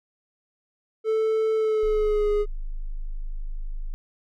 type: tone with pitch glide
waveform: triangle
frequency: 440 to 415.5 Hz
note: A4 to G#4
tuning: 0 to +1 cents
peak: -18 dBFS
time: 1.04-2.46 s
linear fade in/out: 50 ms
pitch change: -99 cents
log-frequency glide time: 1.55-2.3 s
type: tone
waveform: sine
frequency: 25.96 Hz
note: G#0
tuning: in tune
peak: -27 dBFS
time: 1.83-3.94 s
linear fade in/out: 0 ms
effects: none